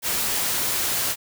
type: noise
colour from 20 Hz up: white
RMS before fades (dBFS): -24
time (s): 0.02-1.16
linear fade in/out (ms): 50
effects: none